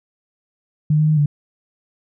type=tone with pitch steps; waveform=sine; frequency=151.9 / 153.8 / 154.7 / 146.4 Hz; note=D#3 / D#3 / D#3 / D3; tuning=-41 / -20 / -10 / -5 cents; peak=-12 dBFS; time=0.9-1.26 s; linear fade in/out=5 ms; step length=90 ms; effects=none